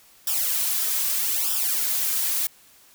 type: noise with flanger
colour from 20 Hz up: blue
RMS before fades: -24 dBFS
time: 0.27-2.47 s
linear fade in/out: 2 ms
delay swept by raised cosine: 0.46 to 3.56 ms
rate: 0.8 Hz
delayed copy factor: -0.8
effects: white hiss -54 dBFS RMS until 2.94 s